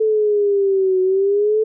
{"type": "exponential two-way sweep", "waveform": "sine", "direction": "down then up", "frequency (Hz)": [440, 370, 440], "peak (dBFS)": -13, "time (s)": [0, 1.64], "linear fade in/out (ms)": 10, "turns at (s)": 1.01, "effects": []}